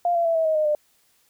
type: tone with pitch steps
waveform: sine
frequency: 698.5 / 681 / 663.9 / 647.2 / 631 / 615.1 / 599.7 Hz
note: F5 / F5 / E5 / E5 / D#5 / D#5 / D5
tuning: 0 / -44 / +12 / -32 / +24 / -20 / +36 cents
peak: -18 dBFS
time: 0.05-0.75 s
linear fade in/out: 2 ms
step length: 100 ms
effects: white hiss -63 dBFS RMS until 1.29 s